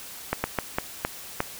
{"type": "slowing click train", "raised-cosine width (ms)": 0.5, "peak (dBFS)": -8, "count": 6, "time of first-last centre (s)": [0.33, 1.404], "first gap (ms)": 110, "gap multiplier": 1.34, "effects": ["white hiss -41 dBFS RMS until 1.59 s"]}